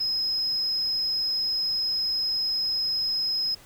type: tone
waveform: sine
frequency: 5110 Hz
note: D#8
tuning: 45 cents sharp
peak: -22 dBFS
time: 0-3.55 s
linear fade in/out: 10 ms
effects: tanh soft clip ceiling -21 dBFS + pink hiss -51 dBFS RMS until 3.65 s